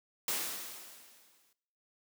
white noise with exponential decay, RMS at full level -32 dBFS, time 0.28-1.53 s, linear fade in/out 2 ms, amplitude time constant 270 ms, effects noise-tail reverb RT60 0.8 s tail -20 dB re dry + high-pass 200 Hz 12 dB/octave

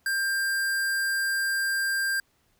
square tone, 1590 Hz, G6, 24 cents sharp, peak -25 dBFS, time 0.06-2.2 s, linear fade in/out 2 ms, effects pink hiss -68 dBFS RMS until 2.59 s

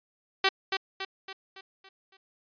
5% pulse tone with echo, 384.8 Hz, G4, 32 cents flat, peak -9 dBFS, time 0.44-0.49 s, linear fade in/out 5 ms, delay 280 ms, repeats 6, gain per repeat -6 dB, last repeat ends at 2.17 s, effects resampled to 11025 Hz

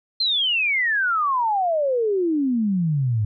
sine exponential sweep, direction down, 4218 to 102 Hz, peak -18 dBFS, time 0.2-3.25 s, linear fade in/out 5 ms, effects none

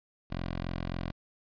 10% pulse tone, 43.65 Hz, F1, in tune, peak -25 dBFS, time 0.3-1.12 s, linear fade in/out 20 ms, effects resampled to 11025 Hz + 11-bit

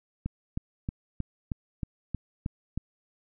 click train, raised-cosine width 5 ms, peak -18 dBFS, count 9, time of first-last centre 0.26-2.776 s, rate 3.18 Hz, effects none

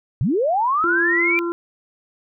sine linear sweep, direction up, 98 to 2383 Hz, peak -16 dBFS, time 0.21-1.39 s, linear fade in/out 0 ms
harmonic tone, 342.2 Hz, F4, 35 cents flat, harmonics 1 / 3 / 4, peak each -21 / -32 / -31 dBFS, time 0.84-1.52 s, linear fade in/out 0 ms
effects none

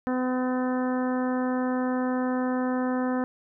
harmonic tone, 253.8 Hz, B3, 47 cents sharp, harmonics 1 / 2 / 3 / 4 / 5 / 6 / 7, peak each -25 / -31 / -35 / -37 / -39 / -41 / -42 dBFS, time 0.07-3.24 s, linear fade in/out 0 ms, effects none

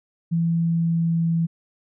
sine tone with pitch glide, 167.1 to 165.95 Hz, E3 to E3, +24 to +12 cents, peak -18 dBFS, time 0.31-1.47 s, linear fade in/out 20 ms, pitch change -12 cents, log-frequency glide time 0.54-1.34 s, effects none

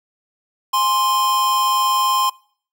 square tone pair together, 830.6 / 1046.5 Hz, G#5 / C6, 0 / 0 cents, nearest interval major third, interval 400 cents, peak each -26 / -16 dBFS, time 0.73-2.3 s, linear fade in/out 10 ms, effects noise-tail reverb RT60 0.5 s tail -23 dB re dry

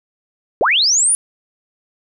sine linear sweep, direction up, 329.6 to 9956 Hz, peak -11 dBFS, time 0.61-1.15 s, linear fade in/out 0 ms, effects none

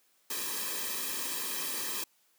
white noise with comb filter, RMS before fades -35 dBFS, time 0.3-2.04 s, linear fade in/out 5 ms, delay 1.4 ms, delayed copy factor -1, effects white hiss -69 dBFS RMS until 2.38 s + high-pass 200 Hz 12 dB/octave

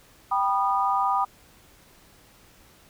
sine chord, G augmented, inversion none, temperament just, 784 / 980 / 1225 Hz, G5 / B5 / D#6, 0 / -14 / -27 cents, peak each -25 dBFS, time 0.31-1.25 s, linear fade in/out 10 ms, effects pink hiss -55 dBFS RMS until 2.89 s

